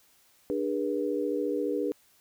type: tone cluster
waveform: sine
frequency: 296.7 / 408.6 / 483 Hz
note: D4 / G#4 / B4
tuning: +18 / -28 / -39 cents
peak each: -31 dBFS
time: 0.5-1.92 s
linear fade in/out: 0 ms
effects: white hiss -63 dBFS RMS until 2.2 s